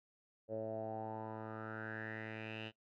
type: tone with low-pass filter sweep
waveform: 10% pulse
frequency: 110 Hz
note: A2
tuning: in tune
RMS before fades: -44 dBFS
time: 0.48-2.72 s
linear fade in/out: 50 ms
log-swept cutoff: 530 to 3000 Hz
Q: 6.2
effects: noise-tail reverb RT60 0.1 s tail -20 dB re dry